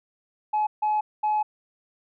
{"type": "tone bursts at uneven times", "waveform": "sine", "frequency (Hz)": 850, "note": "G#5", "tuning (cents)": 40, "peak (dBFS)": -19, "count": 3, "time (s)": [[0.53, 0.67], [0.82, 1.01], [1.23, 1.43]], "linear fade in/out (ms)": 10, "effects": ["tanh soft clip ceiling -18 dBFS"]}